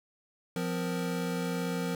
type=tone cluster; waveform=square; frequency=175.4 / 256.7 / 468.5 Hz; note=F3 / C4 / A#4; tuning=+8 / -33 / +9 cents; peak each=-33 / -38 / -37 dBFS; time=0.56-1.95 s; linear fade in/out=2 ms; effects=none